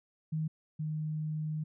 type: tone pair in turn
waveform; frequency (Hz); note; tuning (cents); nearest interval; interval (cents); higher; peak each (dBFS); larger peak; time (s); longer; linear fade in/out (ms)
sine; 157 / 154.48; D#3 / D#3; +16 / -12; unison; 28; first; -30 / -32; first; 0.32-0.48 / 0.79-1.64; second; 10
effects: none